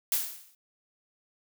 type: noise with exponential decay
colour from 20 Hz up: blue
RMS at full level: -24 dBFS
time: 0.12-0.55 s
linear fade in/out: 2 ms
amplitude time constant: 93 ms
effects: none